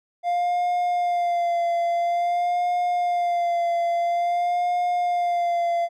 triangle tone with vibrato, 698.5 Hz, F5, in tune, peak -18 dBFS, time 0.23-5.89 s, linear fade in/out 50 ms, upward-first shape sine, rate 0.49 Hz, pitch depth 31 cents each way, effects none

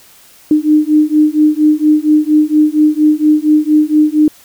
sine beating tone pair, 302.2 / 306.5 Hz, D4 / D#4, +50 / -26 cents, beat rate 4.3 Hz, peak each -10 dBFS, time 0.51-4.28 s, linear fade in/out 2 ms, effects white hiss -43 dBFS RMS until 4.44 s

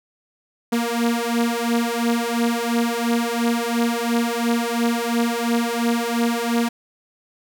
sawtooth beating tone pair, 233.1 / 236 Hz, A#3 / A#3, 0 / +22 cents, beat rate 2.9 Hz, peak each -18 dBFS, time 0.72-6.69 s, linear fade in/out 10 ms, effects none

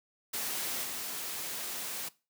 white noise with level steps, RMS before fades -35 / -38 dBFS, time 0.33-2.09 s, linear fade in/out 10 ms, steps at 0.83 s, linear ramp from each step 20 ms, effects noise-tail reverb RT60 0.3 s tail -20 dB re dry + high-pass 150 Hz 12 dB/octave

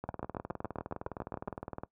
two click trains, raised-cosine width 1 ms, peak -24 / -21 dBFS, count 36 / 11, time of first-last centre 0.04-1.835 / 0.09-1.481 s, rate 19.5 / 7.19 Hz, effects noise-tail reverb RT60 0.1 s tail -20 dB re dry + high-pass 60 Hz 12 dB/octave

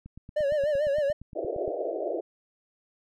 click train, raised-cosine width 5 ms, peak -31 dBFS, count 15, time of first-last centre 0.06-1.678 s, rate 8.65 Hz
triangle tone with vibrato, 581 Hz, D5, 19 cents flat, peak -21 dBFS, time 0.36-1.13 s, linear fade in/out 10 ms, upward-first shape sine, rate 6.8 Hz, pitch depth 95 cents each way
white band-pass noise, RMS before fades -31 dBFS, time 1.35-2.21 s, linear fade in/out 10 ms, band 320 to 690 Hz, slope 96 dB/octave
effects none

